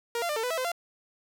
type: tone with pitch steps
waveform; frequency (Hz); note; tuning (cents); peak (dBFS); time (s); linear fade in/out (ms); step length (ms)
sawtooth; 470.1 / 689 / 598 / 448 / 497.5 / 653 / 513 / 689; A#4 / F5 / D5 / A4 / B4 / E5 / C5 / F5; +15 / -24 / +31 / +31 / +13 / -17 / -34 / -24; -24; 0.15-0.718; 2; 71
effects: none